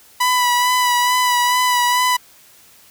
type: tone with vibrato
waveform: sawtooth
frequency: 987.8 Hz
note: B5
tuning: in tune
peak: -10 dBFS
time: 0.2-2.17 s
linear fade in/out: 10 ms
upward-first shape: sine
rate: 2.3 Hz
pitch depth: 26 cents each way
effects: white hiss -48 dBFS RMS until 2.9 s